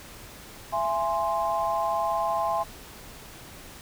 sine chord, E augmented, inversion none, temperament equal with one note detuned, 670.4 / 830.6 / 1046.5 Hz, E5 / G#5 / B#5, +29 / 0 / 0 cents, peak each -28 dBFS, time 0.72-2.64 s, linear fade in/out 20 ms, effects pink hiss -45 dBFS RMS until 3.81 s

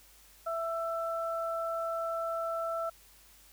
sine tone pair together, 662.6 / 1331 Hz, E5 / E6, +9 / +16 cents, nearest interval octave, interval 1207 cents, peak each -33 / -35 dBFS, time 0.46-2.9 s, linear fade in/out 10 ms, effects added 50 Hz sine -63 dBFS peak until 3.52 s + white hiss -59 dBFS RMS until 3.52 s

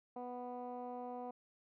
15% pulse tone with low-pass filter, 246.9 Hz, B3, in tune, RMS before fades -45 dBFS, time 0.16-1.31 s, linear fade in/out 5 ms, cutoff 800 Hz, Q 2, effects none

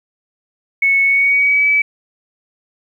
sine tone with pitch glide, 2206 to 2294 Hz, C#7 to D7, -9 to -41 cents, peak -10 dBFS, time 0.82-1.82 s, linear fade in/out 5 ms, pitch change +68 cents, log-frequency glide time 1.03-1.68 s, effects 8-bit

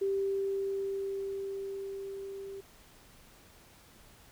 sine tone with level ramp, 392 Hz, G4, in tune, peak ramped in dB -27 to -40 dBFS, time 0.01-2.61 s, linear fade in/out 10 ms, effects pink hiss -58 dBFS RMS until 4.31 s

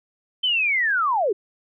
sine linear sweep, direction down, 3116 to 355.8 Hz, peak -18 dBFS, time 0.43-1.33 s, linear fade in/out 10 ms, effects none

